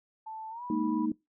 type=tone with pitch glide; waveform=sine; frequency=880 to 982.1 Hz; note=A5 to B5; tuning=0 to -10 cents; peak=-38 dBFS; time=0.26-1.06 s; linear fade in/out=10 ms; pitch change=+190 cents; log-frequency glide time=0.5-0.63 s
type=chord; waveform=sine; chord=Ab suspended second; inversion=none; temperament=just; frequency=207.7 / 233.6 / 311.5 Hz; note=Ab3 / Bb3 / Eb4; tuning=0 / +4 / +2 cents; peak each=-35 / -31 / -29 dBFS; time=0.7-1.12 s; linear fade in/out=2 ms
effects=noise-tail reverb RT60 0.2 s tail -22 dB re dry